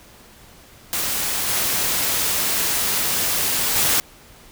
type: noise with level steps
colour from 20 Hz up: white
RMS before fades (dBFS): -23 / -21 / -18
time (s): 0.93-4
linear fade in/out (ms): 0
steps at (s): 1.47 / 3.75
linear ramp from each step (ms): 20
effects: pink hiss -47 dBFS RMS until 4.51 s